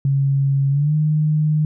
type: tone with pitch glide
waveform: sine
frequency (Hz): 137.9 to 153.01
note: C#3 to D#3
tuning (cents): -9 to -29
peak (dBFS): -14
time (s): 0.05-1.65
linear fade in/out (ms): 2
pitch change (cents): +180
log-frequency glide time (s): 0.7-0.94
effects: none